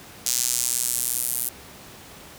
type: tone with high-pass filter sweep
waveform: sawtooth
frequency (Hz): 122.7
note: B2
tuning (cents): -11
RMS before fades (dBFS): -25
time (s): 0.26-1.49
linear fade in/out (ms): 5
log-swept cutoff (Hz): 6400 to 11000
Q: 1.6
effects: pink hiss -44 dBFS RMS until 2.38 s + high-pass 60 Hz 12 dB/octave